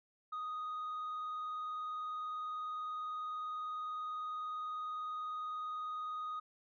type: tone with vibrato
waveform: sine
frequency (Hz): 1244.5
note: D#6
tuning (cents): 0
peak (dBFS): -36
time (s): 0.32-6.4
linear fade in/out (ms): 10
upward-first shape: sine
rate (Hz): 20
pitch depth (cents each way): 19
effects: tanh soft clip ceiling -37 dBFS